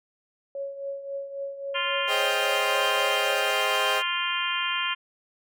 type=tone with tremolo; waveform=sine; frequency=554.4 Hz; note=C#5; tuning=in tune; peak=-28 dBFS; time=0.55-3.51 s; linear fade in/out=2 ms; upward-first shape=triangle; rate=3.7 Hz; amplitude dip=70%
type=harmonic tone; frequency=349.2 Hz; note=F4; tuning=in tune; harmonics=3 / 4 / 5 / 6 / 7 / 8 / 9; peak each=-31 / -33 / -34 / -36 / -33 / -32 / -31 dBFS; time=1.74-4.95 s; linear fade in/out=20 ms
type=chord; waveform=sawtooth; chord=Ab major seventh; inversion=none; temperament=equal with one note detuned; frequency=415.3 / 523.3 / 628.8 / 784 Hz; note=Ab4 / C5 / Eb5 / G5; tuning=0 / 0 / +18 / 0 cents; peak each=-30 / -27 / -27 / -27 dBFS; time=2.07-4.03 s; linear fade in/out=50 ms
effects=none